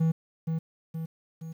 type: tone with echo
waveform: triangle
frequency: 162 Hz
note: E3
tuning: 30 cents flat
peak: -19 dBFS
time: 0-0.12 s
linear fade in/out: 10 ms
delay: 470 ms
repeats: 3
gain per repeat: -5 dB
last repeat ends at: 1.53 s
effects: 10-bit